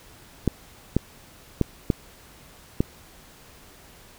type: clicks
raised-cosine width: 3 ms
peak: -6 dBFS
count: 5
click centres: 0.477 / 0.966 / 1.613 / 1.902 / 2.805 s
effects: pink hiss -50 dBFS RMS until 4.18 s